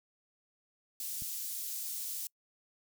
white high-pass noise, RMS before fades -39 dBFS, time 1-2.27 s, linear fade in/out 2 ms, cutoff 5500 Hz, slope 12 dB/octave
click, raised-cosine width 5 ms, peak -35 dBFS, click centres 1.222 s
effects noise-tail reverb RT60 0.1 s tail -26 dB re dry

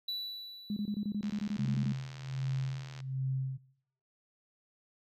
triangle tone with exponential decay, 3951 Hz, B7, in tune, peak -31 dBFS, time 0.08-1.56 s, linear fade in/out 5 ms, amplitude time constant 320 ms
sine tone bursts, 207.7 Hz, G#3, in tune, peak -31 dBFS, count 14, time 0.7-1.922 s, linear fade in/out 2 ms, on 65 ms, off 24 ms
click train, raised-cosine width 0.2 ms, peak -31 dBFS, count 137, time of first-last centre 1.23-3.003 s, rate 76.7 Hz
sine tone with tremolo, 132.4 Hz, C3, 21 cents sharp, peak -29 dBFS, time 1.58-3.58 s, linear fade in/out 20 ms, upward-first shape sine, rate 1.3 Hz, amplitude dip 80%
effects noise-tail reverb RT60 0.7 s tail -22 dB re dry

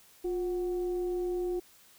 sine tone with frequency modulation, 355.7 Hz, F4, 32 cents sharp, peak -29 dBFS, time 0.24-1.6 s, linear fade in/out 10 ms, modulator 389 Hz, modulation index 0.29, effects white hiss -59 dBFS RMS until 1.98 s

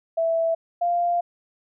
sine tone pair in turn, 659.3 / 696.3 Hz, E5 / F5, 0 / -5 cents, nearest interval minor second, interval 95 cents, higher second, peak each -19 dBFS, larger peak neither, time 0.17-0.55 / 0.81-1.21 s, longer second, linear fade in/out 10 ms, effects none

